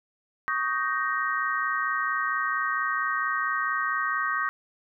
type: chord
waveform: sine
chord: Eb dominant seventh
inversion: third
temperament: just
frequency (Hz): 1120.1 / 1244.5 / 1555.6 / 1866.8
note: Db6 / Eb6 / G6 / Bb6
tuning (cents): +18 / 0 / -14 / +2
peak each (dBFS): -30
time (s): 0.48-4.49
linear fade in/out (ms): 0
effects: none